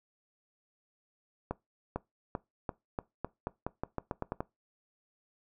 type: accelerating click train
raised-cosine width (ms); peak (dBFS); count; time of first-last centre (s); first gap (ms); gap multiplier
1; -19; 14; 1.51-4.405; 450; 0.87
effects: noise-tail reverb RT60 0.2 s tail -21 dB re dry